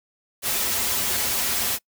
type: noise with comb filter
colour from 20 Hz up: white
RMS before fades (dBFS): -24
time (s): 0.42-1.79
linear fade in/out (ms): 50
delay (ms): 6.5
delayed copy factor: -0.65
effects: noise-tail reverb RT60 0.1 s tail -24 dB re dry